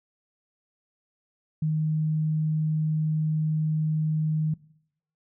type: tone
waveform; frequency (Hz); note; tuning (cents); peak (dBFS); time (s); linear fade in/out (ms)
sine; 155.56; D#3; 0; -22; 1.62-4.54; 5
effects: noise-tail reverb RT60 0.7 s tail -21 dB re dry